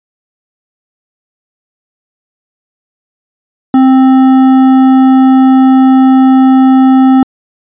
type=tone with hard clipping; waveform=triangle; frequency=262.5 Hz; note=C4; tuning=6 cents sharp; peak=-4 dBFS; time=3.74-7.23 s; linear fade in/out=2 ms; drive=13 dB; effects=resampled to 8000 Hz